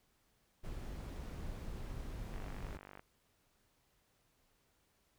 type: noise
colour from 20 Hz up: brown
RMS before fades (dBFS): -44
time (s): 0.63-2.78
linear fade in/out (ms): 20
type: click train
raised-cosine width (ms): 0.5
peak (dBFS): -36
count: 33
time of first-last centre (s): 2.34-2.994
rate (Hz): 48.9
effects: pink hiss -75 dBFS RMS until 5.18 s